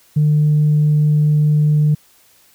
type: tone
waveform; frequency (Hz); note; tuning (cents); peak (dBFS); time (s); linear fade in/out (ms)
sine; 150.4; D3; +42; -9; 0.16-1.95; 10
effects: tanh soft clip ceiling -7 dBFS + white hiss -52 dBFS RMS until 2.54 s